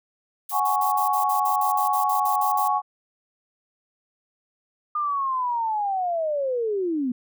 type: noise bursts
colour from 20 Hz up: violet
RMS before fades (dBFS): -33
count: 14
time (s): 0.49-2.68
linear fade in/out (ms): 5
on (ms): 110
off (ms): 50
type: chord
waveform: sine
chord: F# suspended second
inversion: none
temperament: just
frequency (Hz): 740 / 832.5 / 1110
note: F#5 / G#5 / C#6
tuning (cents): 0 / +4 / +2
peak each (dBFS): -26 / -23 / -23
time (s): 0.51-2.82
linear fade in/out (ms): 50
type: linear sweep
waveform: sine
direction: down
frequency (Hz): 1217 to 237.3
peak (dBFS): -22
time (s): 4.95-7.12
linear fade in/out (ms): 5
effects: none